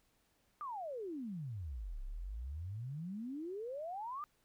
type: exponential two-way sweep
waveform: sine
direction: down then up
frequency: 1235 to 31.51 to 1235 Hz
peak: -40 dBFS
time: 0.61-4.24 s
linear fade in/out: 0 ms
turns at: 2.02 s
effects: pink hiss -75 dBFS RMS until 4.44 s